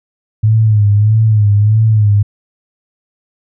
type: tone with vibrato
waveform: sine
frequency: 106.6 Hz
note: G#2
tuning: 46 cents sharp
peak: -6 dBFS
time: 0.43-2.23 s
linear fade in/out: 10 ms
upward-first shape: sine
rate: 1.6 Hz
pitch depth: 72 cents each way
effects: none